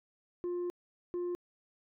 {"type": "tone bursts at uneven times", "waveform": "sine", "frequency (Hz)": 352.9, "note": "F4", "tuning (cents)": 18, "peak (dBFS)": -30, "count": 2, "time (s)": [[0.44, 0.7], [1.14, 1.35]], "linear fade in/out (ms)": 0, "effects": ["tanh soft clip ceiling -32 dBFS"]}